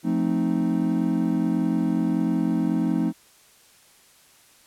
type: chord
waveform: triangle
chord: F dominant seventh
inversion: none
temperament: equal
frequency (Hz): 174.61 / 220 / 261.6 / 311.1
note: F3 / A3 / C4 / Eb4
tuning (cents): 0 / 0 / 0 / 0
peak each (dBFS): -24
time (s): 0.03-3.13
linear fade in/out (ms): 50
effects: white hiss -55 dBFS RMS until 4.66 s + low-pass 12000 Hz 12 dB/octave